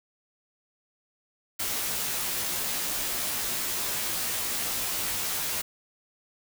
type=noise with comb filter; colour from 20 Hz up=white; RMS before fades=-30 dBFS; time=1.59-5.62 s; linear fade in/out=10 ms; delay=15 ms; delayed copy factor=-0.9; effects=none